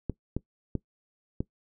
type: clicks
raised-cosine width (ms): 3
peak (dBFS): -16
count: 4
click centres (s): 0.097 / 0.366 / 0.753 / 1.405
effects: noise-tail reverb RT60 0.1 s tail -20 dB re dry